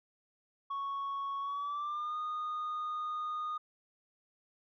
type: tone with pitch glide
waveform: sine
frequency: 1108.7 to 1230.2 Hz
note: C#6 to D#6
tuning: 0 to -20 cents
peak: -32 dBFS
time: 0.7-3.58 s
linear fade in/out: 10 ms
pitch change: +180 cents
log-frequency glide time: 1.4-2.17 s
effects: tanh soft clip ceiling -33 dBFS